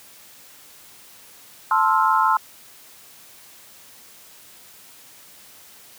sine chord, F major seventh, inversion first, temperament equal with one note detuned, 880 / 1046.5 / 1310.9 / 1396.9 Hz, A5 / C6 / E6 / F6, 0 / 0 / -10 / 0 cents, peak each -20 / -19 / -21 / -25 dBFS, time 1.71-2.37 s, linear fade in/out 2 ms, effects white hiss -47 dBFS RMS until 5.98 s + high-pass 80 Hz 12 dB/octave

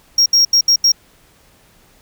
triangle tone bursts at uneven times, 5588 Hz, F8, in tune, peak -7 dBFS, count 5, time 0.18-0.26 / 0.33-0.45 / 0.53-0.61 / 0.68-0.76 / 0.84-0.92 s, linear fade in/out 5 ms, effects pink hiss -51 dBFS RMS until 2.01 s

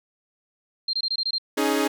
sine tone bursts, 4181 Hz, C8, 2 cents flat, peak -22 dBFS, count 7, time 0.88-1.383 s, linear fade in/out 5 ms, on 53 ms, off 22 ms
sawtooth chord, C# suspended second, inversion none, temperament equal with one note detuned, 277.2 / 311.1 / 418.2 Hz, C#4 / D#4 / G#4, 0 / 0 / +12 cents, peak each -21 dBFS, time 1.57-1.88 s, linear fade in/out 10 ms
effects none

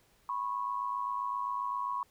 sine tone pair together, 987.8 / 1095.4 Hz, B5 / C#6, 0 / -21 cents, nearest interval major second, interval 179 cents, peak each -35 / -34 dBFS, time 0.29-2.03 s, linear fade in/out 2 ms, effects pink hiss -67 dBFS RMS until 2.1 s

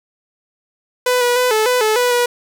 sawtooth tone with pitch steps, 498.6 / 486.8 / 500 / 434.3 / 498.8 / 432.8 / 492.3 / 485.4 Hz, B4 / B4 / B4 / A4 / B4 / A4 / B4 / B4, +16 / -25 / +21 / -23 / +17 / -29 / -6 / -30 cents, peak -9 dBFS, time 1.06-2.26 s, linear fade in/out 5 ms, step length 150 ms, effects none

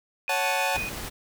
sine tone with tremolo, 2484 Hz, D#7, 3 cents flat, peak -28 dBFS, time 0.28-0.89 s, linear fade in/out 0 ms, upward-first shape square, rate 6.4 Hz, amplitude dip 30%
sawtooth chord, F# minor, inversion second, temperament equal with one note detuned, 554.4 / 740 / 877 Hz, C#5 / F#5 / A5, 0 / 0 / -6 cents, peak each -26 / -25 / -24 dBFS, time 0.29-0.77 s, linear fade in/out 5 ms
pink noise, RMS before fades -35 dBFS, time 0.74-1.1 s, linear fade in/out 20 ms
effects none

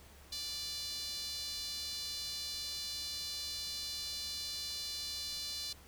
sawtooth tone with high-pass filter, 587.3 Hz, D5, in tune, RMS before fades -41 dBFS, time 0.32-5.73 s, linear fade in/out 5 ms, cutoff 4200 Hz, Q 4.4, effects added 71 Hz sine -58 dBFS peak until 5.87 s + pink hiss -59 dBFS RMS until 5.87 s

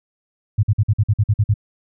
sine tone bursts, 105 Hz, G#2, 19 cents sharp, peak -11 dBFS, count 10, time 0.58-1.541 s, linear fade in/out 10 ms, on 52 ms, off 49 ms, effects none

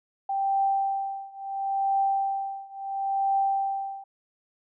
sine tone with tremolo, 784 Hz, G5, in tune, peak -20 dBFS, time 0.29-4.04 s, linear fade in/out 5 ms, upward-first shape triangle, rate 0.73 Hz, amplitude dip 95%, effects none

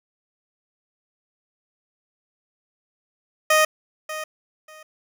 15% pulse tone with echo, 621 Hz, D#5, 3 cents flat, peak -8 dBFS, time 3.5-3.65 s, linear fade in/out 5 ms, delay 590 ms, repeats 2, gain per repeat -14 dB, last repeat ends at 4.83 s, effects none

